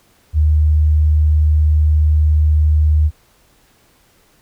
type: tone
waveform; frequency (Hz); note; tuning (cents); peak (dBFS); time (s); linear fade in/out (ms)
sine; 76.4; D#2; -31; -9; 0.33-3.11; 50
effects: pink hiss -54 dBFS RMS until 4.41 s